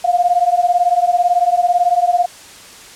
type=beating tone pair; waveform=sine; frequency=698.5 / 716.5 Hz; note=F5 / F5; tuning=0 / +44 cents; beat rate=18 Hz; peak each=-14 dBFS; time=0.04-2.26 s; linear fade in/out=10 ms; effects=white hiss -38 dBFS RMS until 2.95 s + low-pass 9000 Hz 12 dB/octave